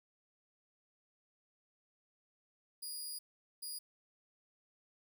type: tone bursts at uneven times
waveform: 15% pulse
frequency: 4875 Hz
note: D#8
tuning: 36 cents flat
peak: -35 dBFS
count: 2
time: 2.82-3.19 / 3.62-3.79 s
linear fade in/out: 10 ms
effects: 12-bit